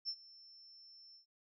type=tone with ADSR envelope; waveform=sine; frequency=5360 Hz; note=E8; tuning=28 cents sharp; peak=-35 dBFS; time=0.05-1.26 s; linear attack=36 ms; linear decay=63 ms; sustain=-21 dB; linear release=110 ms; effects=none